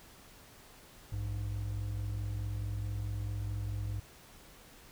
triangle tone pair together, 57.48 / 102.1 Hz, A#1 / G#2, -24 / -29 cents, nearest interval minor seventh, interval 995 cents, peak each -37 / -33 dBFS, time 1.12-4 s, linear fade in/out 5 ms, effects pink hiss -56 dBFS RMS until 4.91 s

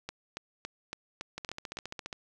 two click trains, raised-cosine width 0.2 ms, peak -20 / -21 dBFS, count 7 / 12, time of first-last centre 0.09-1.771 / 1.38-2.128 s, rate 3.57 / 14.7 Hz, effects none

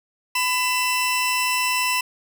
sawtooth tone pair together, 1001 / 2672 Hz, B5 / E7, +23 / +23 cents, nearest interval octave + perfect fourth, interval 1700 cents, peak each -19 dBFS, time 0.35-2.01 s, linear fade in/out 5 ms, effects none

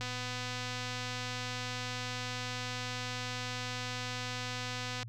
click train, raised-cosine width 0.2 ms, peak -22 dBFS, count 1256, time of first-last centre 0.01-5.03 s, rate 250 Hz, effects added 115 Hz sine -42 dBFS peak until 5.08 s

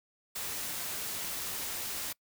white noise, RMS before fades -37 dBFS, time 0.35-2.13 s, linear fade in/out 10 ms, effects noise-tail reverb RT60 0.1 s tail -24 dB re dry

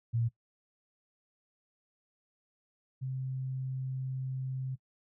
sine tone pair in turn, 116.54 / 131.07 Hz, A#2 / C3, 0 / +3 cents, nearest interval major second, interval 203 cents, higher second, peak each -27 / -33 dBFS, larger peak first, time 0.13-0.29 / 3.01-4.76 s, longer second, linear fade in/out 20 ms, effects noise-tail reverb RT60 0.1 s tail -19 dB re dry

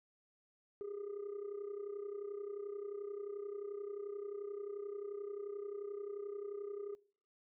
sine tone with amplitude modulation, 406.9 Hz, G#4, 35 cents flat, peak -36 dBFS, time 0.81-6.95 s, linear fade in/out 0 ms, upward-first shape sine, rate 31.4 Hz, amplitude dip 80%, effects noise-tail reverb RT60 0.5 s tail -25 dB re dry + tanh soft clip ceiling -38 dBFS

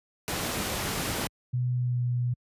pink noise, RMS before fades -30 dBFS, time 0.28-1.27 s, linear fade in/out 0 ms
sine tone with pitch glide, 124.3 to 122.52 Hz, B2 to B2, +12 to -13 cents, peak -24 dBFS, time 1.53-2.34 s, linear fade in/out 10 ms, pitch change -25 cents, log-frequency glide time 1.74-2.02 s
effects high-pass 60 Hz 12 dB/octave + resampled to 32000 Hz

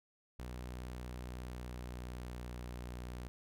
sawtooth tone with pitch glide, 61.74 to 60.93 Hz, B1 to B1, 0 to -23 cents, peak -39 dBFS, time 0.39-3.28 s, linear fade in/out 0 ms, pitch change -23 cents, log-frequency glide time 1.25-2.57 s, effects none

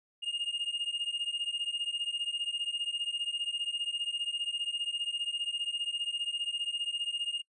triangle beating tone pair, 2833 / 2848 Hz, F7 / F7, +24 / +33 cents, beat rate 15 Hz, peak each -33 / -34 dBFS, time 0.22-7.42 s, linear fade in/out 20 ms, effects noise-tail reverb RT60 0.1 s tail -25 dB re dry + resampled to 24000 Hz

